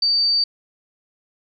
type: tone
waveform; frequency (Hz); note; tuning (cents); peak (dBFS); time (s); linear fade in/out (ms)
sine; 4613; D8; -32; -15; 0.02-0.44; 5
effects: none